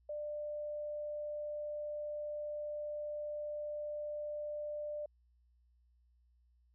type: tone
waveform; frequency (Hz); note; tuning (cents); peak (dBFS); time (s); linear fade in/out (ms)
sine; 595; D5; +22; -38; 0.09-5.06; 5
effects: added 60 Hz sine -67 dBFS peak until 6.74 s